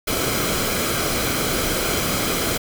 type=noise with comb filter; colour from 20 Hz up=pink; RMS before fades=-22 dBFS; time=0.07-2.58 s; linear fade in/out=10 ms; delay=1.1 ms; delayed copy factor=-0.5; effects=none